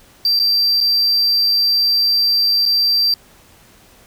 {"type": "tone with dropouts", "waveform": "triangle", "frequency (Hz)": 4699, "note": "D8", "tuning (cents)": 0, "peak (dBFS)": -11, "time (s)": [0.25, 3.14], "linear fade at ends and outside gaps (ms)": 2, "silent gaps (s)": [[0.392, 0.398], [0.805, 0.81], [2.655, 2.66]], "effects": ["pink hiss -48 dBFS RMS until 4.06 s"]}